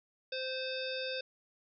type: harmonic tone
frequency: 520 Hz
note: C5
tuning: 11 cents flat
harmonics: 1 / 3 / 5 / 7 / 9 / 10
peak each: -38 / -44 / -43 / -42 / -45 / -48 dBFS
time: 0.32-1.21 s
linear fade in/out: 5 ms
effects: none

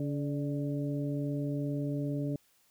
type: harmonic tone with a mistuned harmonic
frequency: 142.6 Hz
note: C#3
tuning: 49 cents sharp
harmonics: 1 / 2 / 3 / 4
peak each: -33 / -34 / -43 / -42 dBFS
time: 0-2.36 s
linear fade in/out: 2 ms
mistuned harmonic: 4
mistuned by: +54 cents
effects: white hiss -68 dBFS RMS until 2.7 s

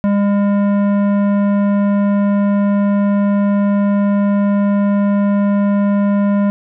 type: tone with tanh clipping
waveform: sine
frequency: 202.1 Hz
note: G#3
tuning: 47 cents flat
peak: -13 dBFS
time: 0.04-6.5 s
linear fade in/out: 0 ms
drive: 14 dB
effects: none

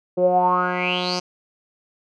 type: tone with low-pass filter sweep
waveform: 10% pulse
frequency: 180 Hz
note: F#3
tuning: 47 cents flat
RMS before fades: -20 dBFS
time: 0.17-1.2 s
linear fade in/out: 10 ms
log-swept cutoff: 450 to 5600 Hz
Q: 8.9
effects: none

